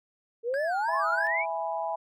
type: exponential sweep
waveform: sine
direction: up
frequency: 449.8 to 2400 Hz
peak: -26 dBFS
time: 0.43-1.46 s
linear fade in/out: 50 ms
type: tone with vibrato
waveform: triangle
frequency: 1568 Hz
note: G6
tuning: in tune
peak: -31 dBFS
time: 0.54-1.27 s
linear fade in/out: 0 ms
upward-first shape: sine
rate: 3.1 Hz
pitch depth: 190 cents each way
type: chord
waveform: sine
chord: E major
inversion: none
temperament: equal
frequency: 659.3 / 830.6 / 987.8 Hz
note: E5 / G#5 / B5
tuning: 0 / 0 / 0 cents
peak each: -32 / -32 / -35 dBFS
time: 0.88-1.96 s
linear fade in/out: 10 ms
effects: none